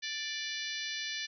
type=harmonic tone; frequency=587.3 Hz; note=D5; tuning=in tune; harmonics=3 / 4 / 5 / 6 / 7 / 8 / 9 / 10; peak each=-41 / -43 / -44 / -42 / -43 / -45 / -48 / -46 dBFS; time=0.02-1.27 s; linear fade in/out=20 ms; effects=none